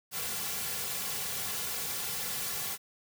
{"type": "noise with comb filter", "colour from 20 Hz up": "white", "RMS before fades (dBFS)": -35, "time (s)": [0.11, 2.78], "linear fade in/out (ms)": 50, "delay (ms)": 3.2, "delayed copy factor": -0.8, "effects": []}